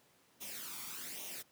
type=noise with flanger; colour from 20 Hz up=white; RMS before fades=-45 dBFS; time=0.4-1.43 s; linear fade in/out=20 ms; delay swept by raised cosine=0.32 to 0.9 ms; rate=1.2 Hz; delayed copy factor=+0.65; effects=pink hiss -68 dBFS RMS until 1.51 s + high-pass 150 Hz 12 dB/octave